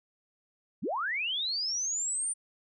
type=linear sweep; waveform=sine; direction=up; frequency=120 to 9220 Hz; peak=-29 dBFS; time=0.82-2.34 s; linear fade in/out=20 ms; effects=none